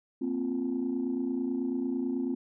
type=chord; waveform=sine; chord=Bb suspended second; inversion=none; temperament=just; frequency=233.1 / 262.2 / 349.6 Hz; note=Bb3 / C4 / F4; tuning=0 / +4 / +2 cents; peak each=-34 / -29 / -34 dBFS; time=0.21-2.35 s; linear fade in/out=10 ms; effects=tanh soft clip ceiling -22 dBFS